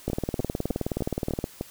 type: two click trains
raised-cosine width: 2 ms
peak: -13 / -15 dBFS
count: 27 / 6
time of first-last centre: 0.08-1.441 / 0.1-1.611 s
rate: 19.1 / 3.31 Hz
effects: white hiss -49 dBFS RMS until 1.7 s